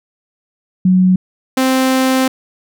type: tone pair in turn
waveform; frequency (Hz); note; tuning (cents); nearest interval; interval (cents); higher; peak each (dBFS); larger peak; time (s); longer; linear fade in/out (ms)
sine / sawtooth; 184.7 / 261.2; F#3 / C4; -3 / -3; tritone; 600; second; -7; neither; 0.85-1.16 / 1.57-2.28; second; 5
effects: none